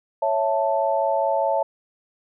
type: chord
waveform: sine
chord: A major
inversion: first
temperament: equal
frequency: 554.4 / 659.3 / 880 Hz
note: C#5 / E5 / A5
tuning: 0 / 0 / 0 cents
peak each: -23 dBFS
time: 0.22-1.63 s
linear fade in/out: 5 ms
effects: none